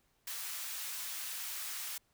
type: high-pass noise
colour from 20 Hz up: white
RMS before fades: -41 dBFS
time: 0.27-1.98 s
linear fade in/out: 5 ms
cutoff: 1100 Hz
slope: 12 dB/octave
effects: pink hiss -74 dBFS RMS until 2.13 s